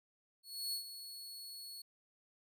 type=tone with ADSR envelope; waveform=sawtooth; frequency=4374 Hz; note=C#8; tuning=24 cents flat; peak=-33 dBFS; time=0.43-1.82 s; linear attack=300 ms; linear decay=100 ms; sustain=-11 dB; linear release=6 ms; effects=none